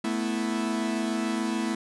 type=chord; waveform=45% pulse; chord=A suspended second; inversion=none; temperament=equal; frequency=220 / 246.9 / 329.6 Hz; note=A3 / B3 / E4; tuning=0 / 0 / 0 cents; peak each=-29 / -32 / -31 dBFS; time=0.04-1.75 s; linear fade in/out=5 ms; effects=resampled to 24000 Hz